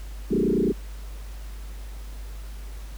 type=tone with frequency modulation; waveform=sine; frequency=302.4 Hz; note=D#4; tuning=49 cents flat; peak=-19 dBFS; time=0.3-0.73 s; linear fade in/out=20 ms; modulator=29.5 Hz; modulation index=4.1; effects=added 50 Hz sine -34 dBFS peak until 2.97 s + pink hiss -49 dBFS RMS until 2.97 s